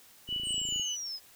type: tone with tremolo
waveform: sine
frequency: 2957 Hz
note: F#7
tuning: 2 cents flat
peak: -30 dBFS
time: 0.27-0.97 s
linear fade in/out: 50 ms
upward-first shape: square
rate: 4.5 Hz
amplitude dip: 25%
type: click train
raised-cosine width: 3 ms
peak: -34 dBFS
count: 15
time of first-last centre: 0.29-0.797 s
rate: 27.6 Hz
type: exponential sweep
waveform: sine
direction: down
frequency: 8670 to 4978 Hz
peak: -35 dBFS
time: 0.43-1.2 s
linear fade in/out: 50 ms
effects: white hiss -57 dBFS RMS until 1.35 s